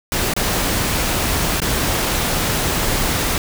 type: noise with dropouts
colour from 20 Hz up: pink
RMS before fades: -19 dBFS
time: 0.12-3.38 s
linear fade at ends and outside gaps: 1 ms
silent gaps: 0.337-0.364 / 1.602-1.618 s
effects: none